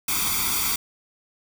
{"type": "noise with comb filter", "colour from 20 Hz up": "white", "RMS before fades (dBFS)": -24, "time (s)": [0.08, 0.76], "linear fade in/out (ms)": 5, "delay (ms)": 0.86, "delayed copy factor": 0.9, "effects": []}